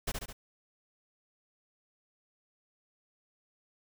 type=noise with echo; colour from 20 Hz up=pink; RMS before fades=-33 dBFS; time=0.07-0.12 s; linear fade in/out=10 ms; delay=70 ms; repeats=3; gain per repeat=-4 dB; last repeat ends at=0.33 s; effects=none